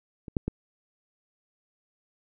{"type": "clicks", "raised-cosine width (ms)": 3, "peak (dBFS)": [-26, -12, -15], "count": 3, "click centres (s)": [0.282, 0.368, 0.48], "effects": []}